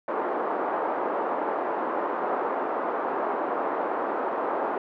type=band-pass noise; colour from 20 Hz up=white; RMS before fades=-28 dBFS; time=0.08-4.78 s; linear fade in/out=2 ms; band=300 to 1100 Hz; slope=24 dB/octave; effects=none